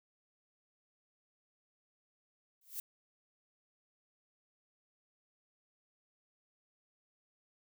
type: noise with exponential growth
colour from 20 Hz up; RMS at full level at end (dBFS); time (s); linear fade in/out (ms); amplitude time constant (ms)
violet; -36; 2.61-2.8; 5; 41
effects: none